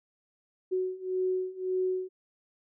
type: beating tone pair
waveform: sine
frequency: 370 / 371.8 Hz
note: F#4 / F#4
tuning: 0 / +8 cents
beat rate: 1.8 Hz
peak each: -32 / -30 dBFS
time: 0.71-2.09 s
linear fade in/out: 20 ms
effects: none